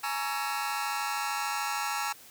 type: chord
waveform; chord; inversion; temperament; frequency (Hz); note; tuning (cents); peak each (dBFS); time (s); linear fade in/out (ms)
sawtooth; A# half-diminished seventh; third; just; 839.1 / 932.3 / 1118.8 / 1342.6; G#5 / A#5 / C#6 / E6; +18 / 0 / +16 / +31; -30 / -33 / -34 / -31; 0.03-2.13; 10
effects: white hiss -52 dBFS RMS until 2.3 s + high-pass 80 Hz 12 dB/octave